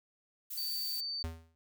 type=noise; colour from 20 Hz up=violet; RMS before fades=-41 dBFS; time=0.5-1.01 s; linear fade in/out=10 ms
type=tone; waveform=sine; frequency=4574 Hz; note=D8; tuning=47 cents flat; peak=-35 dBFS; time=0.57-1.23 s; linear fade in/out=10 ms
type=tone with exponential decay; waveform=square; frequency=81.8 Hz; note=E2; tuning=13 cents flat; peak=-33 dBFS; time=1.24-1.55 s; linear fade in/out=0 ms; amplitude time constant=66 ms
effects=none